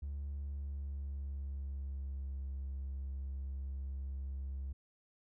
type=tone with pitch glide; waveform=triangle; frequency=70.9 to 67.62 Hz; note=C#2 to C#2; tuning=+40 to -42 cents; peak=-35 dBFS; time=0.02-4.73 s; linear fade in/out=10 ms; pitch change=-82 cents; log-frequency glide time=0.29-2.42 s; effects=tanh soft clip ceiling -34 dBFS